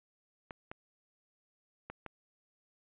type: clicks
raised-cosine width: 0.5 ms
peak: -27 dBFS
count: 4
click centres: 0.508 / 0.715 / 1.9 / 2.063 s
effects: resampled to 8000 Hz